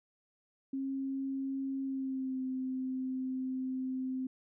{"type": "tone with pitch glide", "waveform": "sine", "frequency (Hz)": [269.7, 259.5], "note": ["C#4", "C4"], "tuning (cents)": [-47, -14], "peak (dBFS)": -33, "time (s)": [0.73, 4.27], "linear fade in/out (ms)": 5, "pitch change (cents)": -67, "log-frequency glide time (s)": [1.82, 2.42], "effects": []}